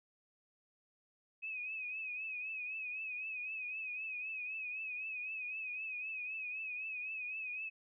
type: tone with vibrato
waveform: sine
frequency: 2541 Hz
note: D#7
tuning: 36 cents sharp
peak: -39 dBFS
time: 1.42-7.7 s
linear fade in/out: 20 ms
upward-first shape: triangle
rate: 3.9 Hz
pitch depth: 79 cents each way
effects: none